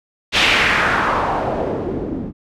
white noise with low-pass filter sweep, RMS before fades -18 dBFS, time 0.32-2.33 s, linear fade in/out 50 ms, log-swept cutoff 3400 to 220 Hz, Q 2, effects none

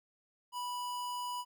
square tone, 983 Hz, B5, 8 cents flat, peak -37 dBFS, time 0.52-1.45 s, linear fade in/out 50 ms, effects 13-bit

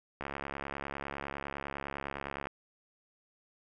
click train, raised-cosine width 0.5 ms, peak -22 dBFS, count 159, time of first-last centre 0.21-2.47 s, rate 69.9 Hz, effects none

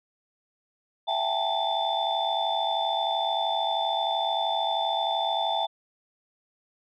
sine tone cluster, 666 / 767 / 817 / 890 / 3527 Hz, E5 / G5 / G#5 / A5 / A7, +18 / -38 / -29 / +20 / +3 cents, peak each -30 dBFS, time 1.07-5.67 s, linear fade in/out 20 ms, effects tanh soft clip ceiling -15 dBFS

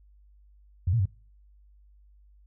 sine tone with pitch steps, 88.4 / 116.9 / 95.4 Hz, F2 / A#2 / G2, +22 / +5 / -47 cents, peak -21 dBFS, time 0.87-1.056 s, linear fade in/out 5 ms, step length 62 ms, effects noise-tail reverb RT60 0.4 s tail -22 dB re dry + added 50 Hz sine -54 dBFS peak until 2.46 s

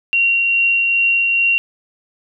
sine tone with tremolo, 2752 Hz, F7, 26 cents flat, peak -11 dBFS, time 0.13-1.58 s, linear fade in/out 0 ms, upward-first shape triangle, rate 2.4 Hz, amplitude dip 25%, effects none

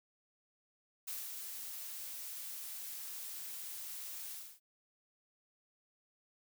blue noise with ADSR envelope, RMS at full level -41 dBFS, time 1.07-4.6 s, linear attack 11 ms, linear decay 200 ms, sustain -4 dB, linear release 280 ms, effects none

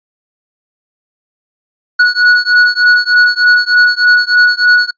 square beating tone pair, 1464 / 1467.3 Hz, F#6 / F#6, -19 / -15 cents, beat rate 3.3 Hz, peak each -10 dBFS, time 1.99-4.91 s, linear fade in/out 10 ms, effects noise-tail reverb RT60 0.1 s tail -26 dB re dry + resampled to 11025 Hz

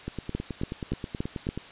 two click trains, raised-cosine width 3 ms, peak -19 / -15 dBFS, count 15 / 5, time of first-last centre 0.08-1.576 / 0.35-1.49 s, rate 9.36 / 3.51 Hz, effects white hiss -46 dBFS RMS until 1.71 s + resampled to 8000 Hz

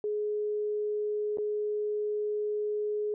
sine tone with dropouts, 420 Hz, G#4, 19 cents sharp, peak -28 dBFS, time 0.04-3.14 s, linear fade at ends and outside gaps 1 ms, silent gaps 1.373-1.384 s, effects none

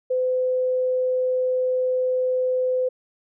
sine tone, 509 Hz, C5, 48 cents flat, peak -19 dBFS, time 0.1-2.89 s, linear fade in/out 10 ms, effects none

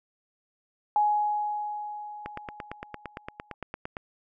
sine tone with exponential decay, 837 Hz, G#5, 13 cents sharp, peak -19 dBFS, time 0.96-3.54 s, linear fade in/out 1 ms, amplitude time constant 560 ms
click train, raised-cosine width 0.5 ms, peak -19 dBFS, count 16, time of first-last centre 2.26-3.968 s, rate 8.78 Hz
effects none

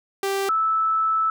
sawtooth / sine tone pair in turn, 392.2 / 1311.2 Hz, G4 / E6, +1 / -10 cents, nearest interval octave + major sixth, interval 2089 cents, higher second, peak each -18 dBFS, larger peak neither, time 0.23-0.49 / 0.49-1.3 s, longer second, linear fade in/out 2 ms, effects none

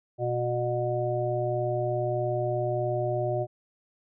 harmonic tone, 121.6 Hz, B2, 26 cents flat, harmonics 1 / 3 / 5 / 6, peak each -30 / -31 / -29 / -34 dBFS, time 0.18-3.47 s, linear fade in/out 50 ms, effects none

